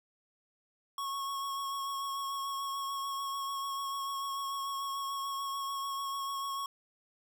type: tone with vibrato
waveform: square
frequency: 1100 Hz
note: C#6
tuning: 14 cents flat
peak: -35 dBFS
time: 0.98-6.66 s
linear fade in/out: 2 ms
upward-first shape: sine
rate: 6.8 Hz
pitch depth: 18 cents each way
effects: none